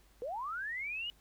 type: linear sweep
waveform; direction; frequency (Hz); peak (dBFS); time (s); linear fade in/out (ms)
sine; up; 453.2 to 2960; -36; 0.22-1.1; 0
effects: added 50 Hz sine -63 dBFS peak until 1.2 s + pink hiss -67 dBFS RMS until 1.2 s